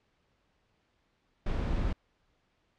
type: noise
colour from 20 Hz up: brown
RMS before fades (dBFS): -30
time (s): 1.46-1.93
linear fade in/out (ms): 5
effects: pink hiss -73 dBFS RMS until 2.78 s + low-pass 4000 Hz 12 dB/octave